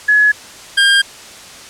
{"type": "tone pair in turn", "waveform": ["sine", "25% pulse"], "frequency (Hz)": [1694, 1604.9], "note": ["G#6", "G6"], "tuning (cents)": [34, 40], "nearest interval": "minor second", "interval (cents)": 94, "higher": "first", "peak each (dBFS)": [-7, -4], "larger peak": "second", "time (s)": [[0.08, 0.32], [0.77, 1.02]], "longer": "second", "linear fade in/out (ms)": 10, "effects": ["white hiss -35 dBFS RMS until 1.69 s", "low-pass 8000 Hz 12 dB/octave"]}